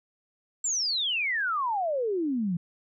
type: exponential sweep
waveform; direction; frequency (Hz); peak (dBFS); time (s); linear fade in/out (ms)
sine; down; 7620 to 164.2; -25; 0.64-2.57; 5
effects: none